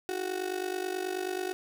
35% pulse tone with amplitude modulation, 370 Hz, F#4, in tune, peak -26 dBFS, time 0.09-1.53 s, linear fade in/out 0 ms, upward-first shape sine, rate 49.3 Hz, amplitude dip 80%, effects 11-bit

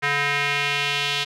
square tone with band-pass filter sweep, 143.4 Hz, D3, 41 cents flat, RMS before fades -23 dBFS, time 0.02-1.25 s, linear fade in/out 20 ms, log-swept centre 1900 to 3300 Hz, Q 2.3, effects none

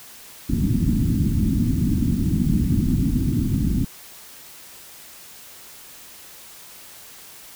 white low-pass noise, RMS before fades -20 dBFS, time 0.49-3.85 s, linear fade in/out 10 ms, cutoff 280 Hz, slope 48 dB/octave, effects white hiss -43 dBFS RMS until 7.55 s

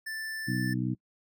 square tone, 1764 Hz, A6, 4 cents sharp, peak -35 dBFS, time 0.06-0.74 s, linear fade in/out 10 ms
harmonic tone, 62.6 Hz, B1, 24 cents sharp, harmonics 2 / 3 / 4 / 5, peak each -31 / -33 / -34 / -35 dBFS, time 0.47-0.95 s, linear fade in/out 20 ms
effects noise-tail reverb RT60 0.1 s tail -25 dB re dry

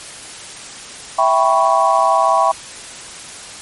sine chord, C# half-diminished seventh, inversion first, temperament equal, 659.3 / 784 / 987.8 / 1108.7 Hz, E5 / G5 / B5 / C#6, 0 / 0 / 0 / 0 cents, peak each -16 dBFS, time 1.18-2.52 s, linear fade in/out 10 ms, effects white hiss -33 dBFS RMS until 3.61 s + MP3 48 kbps

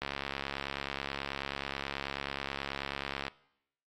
click train, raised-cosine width 0.3 ms, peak -18 dBFS, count 227, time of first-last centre 0.02-3.281 s, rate 69.3 Hz, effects noise-tail reverb RT60 0.8 s tail -22 dB re dry + AAC 64 kbps

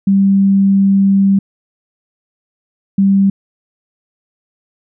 sine tone pair in turn, 196 / 196 Hz, G3 / G3, 0 / 0 cents, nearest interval unison, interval 0 cents, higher neither, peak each -7 dBFS, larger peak neither, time 0.07-1.39 / 2.98-3.3 s, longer first, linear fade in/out 5 ms, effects none

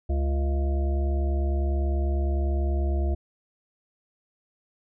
harmonic tone, 69.3 Hz, C#2, in tune, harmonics 1 / 3 / 5 / 7 / 9 / 10, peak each -22 / -38 / -34 / -48 / -39 / -40 dBFS, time 0.09-3.15 s, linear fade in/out 10 ms, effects none

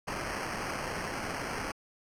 violet noise with sample-and-hold, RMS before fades -36 dBFS, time 0.07-1.72 s, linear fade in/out 10 ms, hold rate 3675 Hz, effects low-pass 10000 Hz 12 dB/octave

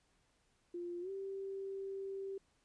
sine tone with pitch glide, 349.1 to 389.6 Hz, F4 to G4, -1 to -11 cents, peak -40 dBFS, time 0.74-2.38 s, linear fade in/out 5 ms, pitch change +190 cents, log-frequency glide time 1.01-1.1 s, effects pink hiss -75 dBFS RMS until 2.64 s + resampled to 22050 Hz

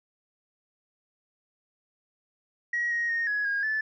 sine tone with pitch steps, 1904 / 1880 / 1852 / 1677 / 1631 / 1744 Hz, A#6 / A#6 / A#6 / G#6 / G#6 / A6, +36 / +14 / -12 / +16 / -32 / -16 cents, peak -24 dBFS, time 2.73-3.81 s, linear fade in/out 5 ms, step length 180 ms, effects tanh soft clip ceiling -21 dBFS

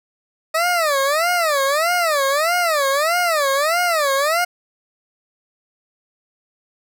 20% pulse tone with vibrato, 622.3 Hz, D#5, in tune, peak -11 dBFS, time 0.54-4.45 s, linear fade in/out 10 ms, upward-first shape sine, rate 1.6 Hz, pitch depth 240 cents each way, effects none

